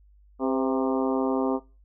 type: harmonic tone with a mistuned harmonic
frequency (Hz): 132.6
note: C3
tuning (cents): +23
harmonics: 2 / 3 / 4 / 5 / 6 / 7 / 8 / 9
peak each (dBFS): -25 / -29 / -31 / -33 / -35 / -36 / -37 / -38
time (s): 0.39-1.6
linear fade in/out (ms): 50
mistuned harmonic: 4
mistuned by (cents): -48
effects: noise-tail reverb RT60 0.3 s tail -21 dB re dry + added 50 Hz sine -53 dBFS peak until 1.84 s